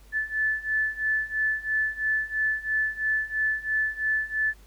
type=beating tone pair; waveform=sine; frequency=1742 / 1745 Hz; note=A6 / A6; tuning=-18 / -15 cents; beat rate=3 Hz; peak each=-28 / -26 dBFS; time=0.12-4.54 s; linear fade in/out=50 ms; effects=added 50 Hz sine -49 dBFS peak until 4.66 s + pink hiss -58 dBFS RMS until 4.66 s